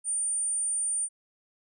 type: tone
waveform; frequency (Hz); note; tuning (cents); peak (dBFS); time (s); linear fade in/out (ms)
sine; 9040; C#9; +33; -26; 0.04-1.09; 50
effects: none